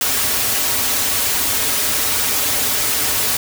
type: noise with comb filter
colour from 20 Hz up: white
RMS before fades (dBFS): -18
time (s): 0.01-3.37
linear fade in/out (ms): 2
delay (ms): 5.8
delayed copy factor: -0.65
effects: none